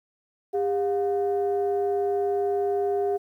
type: tone pair together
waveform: sine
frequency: 401.7 / 714.6 Hz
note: G4 / F5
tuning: +42 / +40 cents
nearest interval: minor seventh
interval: 998 cents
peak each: -22 / -28 dBFS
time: 0.53-3.18 s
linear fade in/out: 20 ms
effects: tanh soft clip ceiling -16 dBFS + 10-bit